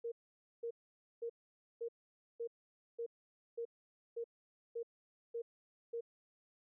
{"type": "tone bursts", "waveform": "sine", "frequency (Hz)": 466.2, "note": "A#4", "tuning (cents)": 0, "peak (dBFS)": -38, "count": 11, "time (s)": [0.04, 6.009], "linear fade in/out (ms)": 10, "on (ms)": 79, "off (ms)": 510, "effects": []}